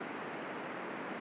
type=band-pass noise; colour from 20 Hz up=pink; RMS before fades=-42 dBFS; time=0-1.2 s; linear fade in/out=10 ms; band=200 to 2300 Hz; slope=24 dB/octave; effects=resampled to 8000 Hz